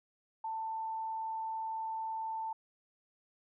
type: tone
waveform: sine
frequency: 889 Hz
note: A5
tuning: 18 cents sharp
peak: -35 dBFS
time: 0.44-2.53 s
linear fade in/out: 5 ms
effects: none